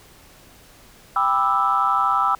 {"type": "chord", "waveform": "sine", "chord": "E minor seventh", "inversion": "first", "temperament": "just", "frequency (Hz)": [791.1, 988.9, 1186.7, 1318.5], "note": ["G5", "B5", "D6", "E6"], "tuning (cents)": [16, 2, 18, 0], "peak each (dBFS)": [-23, -23, -23, -19], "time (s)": [1.16, 2.35], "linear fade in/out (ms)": 2, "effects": ["tanh soft clip ceiling -6 dBFS", "pink hiss -49 dBFS RMS until 2.39 s"]}